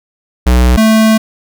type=tone pair in turn; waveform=square; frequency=61.74 / 220 Hz; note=B1 / A3; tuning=0 / 0 cents; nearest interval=octave + minor seventh; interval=2200 cents; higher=second; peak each=-6 dBFS; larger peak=neither; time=0.46-0.77 / 0.77-1.18 s; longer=second; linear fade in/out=10 ms; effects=none